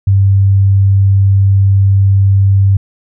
sine tone, 98 Hz, G2, in tune, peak -5 dBFS, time 0.07-2.77 s, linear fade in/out 5 ms, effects none

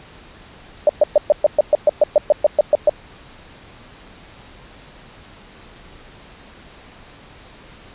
sine tone bursts, 598 Hz, D5, 31 cents sharp, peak -7 dBFS, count 15, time 0.87-2.895 s, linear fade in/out 2 ms, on 23 ms, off 120 ms, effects pink hiss -43 dBFS RMS until 7.94 s + resampled to 8000 Hz

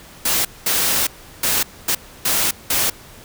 white noise bursts at uneven times, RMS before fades -18 dBFS, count 6, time 0.25-0.45 / 0.66-1.07 / 1.43-1.63 / 1.88-1.95 / 2.25-2.51 / 2.7-2.9 s, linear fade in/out 5 ms, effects pink hiss -42 dBFS RMS until 3.24 s

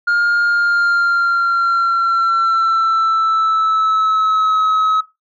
sine tone with pitch glide, 1413 to 1280.8 Hz, F6 to D#6, +20 to +50 cents, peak -9 dBFS, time 0.07-5.01 s, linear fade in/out 10 ms, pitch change -170 cents, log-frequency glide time 0.45-4.59 s, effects noise-tail reverb RT60 0.2 s tail -17 dB re dry + tanh soft clip ceiling -11 dBFS

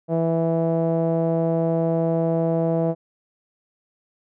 sawtooth tone with low-pass filter, 164.81 Hz, E3, in tune, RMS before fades -21 dBFS, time 0.08-2.95 s, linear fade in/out 50 ms, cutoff 610 Hz, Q 4.2, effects none

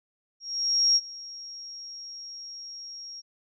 sine tone with ADSR envelope, 5588 Hz, F8, in tune, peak -17 dBFS, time 0.4-3.22 s, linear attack 560 ms, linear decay 41 ms, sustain -21 dB, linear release 29 ms, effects none

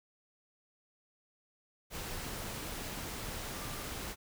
sine tone in noise, 1183 Hz, D6, 12 cents sharp, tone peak -51 dBFS, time 3.52-3.87 s, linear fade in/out 50 ms, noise pink, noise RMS -41 dBFS, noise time 1.9-4.16 s, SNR -13 dB, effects none

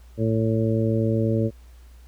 harmonic tone, 111.8 Hz, A2, 28 cents sharp, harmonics 1 / 2 / 3 / 4 / 5, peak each -22 / -25 / -27 / -28 / -29 dBFS, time 0.17-1.51 s, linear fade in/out 50 ms, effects added 60 Hz sine -44 dBFS peak until 2.07 s + pink hiss -59 dBFS RMS until 2.07 s

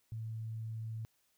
sine tone, 111.6 Hz, A2, 25 cents sharp, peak -38 dBFS, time 0.12-1.05 s, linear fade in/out 0 ms, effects white hiss -75 dBFS RMS until 1.37 s

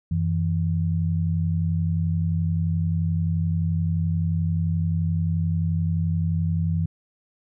sine tone pair together, 91.7 / 163.2 Hz, F#2 / E3, -15 / -17 cents, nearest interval minor seventh, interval 998 cents, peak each -23 dBFS, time 0.11-6.86 s, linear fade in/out 5 ms, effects none

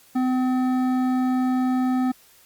sine tone with hard clipping, 255.4 Hz, C4, 42 cents flat, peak -21 dBFS, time 0.15-2.12 s, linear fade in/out 10 ms, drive 11 dB, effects white hiss -54 dBFS RMS until 2.45 s + Opus 48 kbps

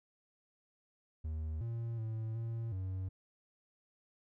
triangle tone with pitch steps, 78.4 / 115.8 / 111.2 / 114.6 / 94 Hz, D#2 / A#2 / A2 / A#2 / F#2, +14 / -11 / +19 / -29 / +28 cents, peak -34 dBFS, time 1.24-3.09 s, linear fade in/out 10 ms, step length 370 ms, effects none

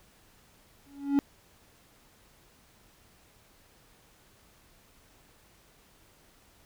triangle tone with exponential growth, 280.8 Hz, C#4, 22 cents sharp, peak -16 dBFS, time 0.86-1.19 s, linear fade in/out 0 ms, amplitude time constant 71 ms, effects pink hiss -61 dBFS RMS until 6.65 s

